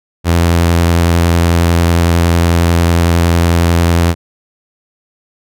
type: tone with vibrato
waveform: sawtooth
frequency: 85 Hz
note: F2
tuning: 46 cents flat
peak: -4 dBFS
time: 0.24-4.15 s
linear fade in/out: 50 ms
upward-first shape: triangle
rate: 11 Hz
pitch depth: 21 cents each way
effects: none